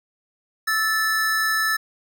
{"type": "tone pair together", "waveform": "square", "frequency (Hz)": [1312.5, 1752], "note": ["E6", "A6"], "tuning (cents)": [-8, -8], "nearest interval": "perfect fourth", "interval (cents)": 500, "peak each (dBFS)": [-26, -21], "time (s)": [0.67, 1.77], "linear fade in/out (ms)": 10, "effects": []}